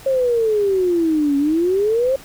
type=exponential two-way sweep; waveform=sine; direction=down then up; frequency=545 to 277.2 to 545 Hz; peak=-14 dBFS; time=0.06-2.16 s; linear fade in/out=5 ms; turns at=1.37 s; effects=pink hiss -41 dBFS RMS until 2.24 s